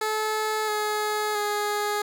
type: tone with pitch steps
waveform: 15% pulse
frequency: 432.2 / 423.8 / 415.6 Hz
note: A4 / G#4 / G#4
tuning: -31 / +35 / +1 cents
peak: -18 dBFS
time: 0.01-2.02 s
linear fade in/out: 5 ms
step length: 670 ms
effects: none